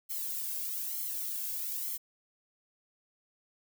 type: noise with flanger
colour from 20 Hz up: violet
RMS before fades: -36 dBFS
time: 0.09-1.98 s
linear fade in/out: 20 ms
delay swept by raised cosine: 0.93 to 1.87 ms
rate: 1.1 Hz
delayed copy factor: +0.9
effects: none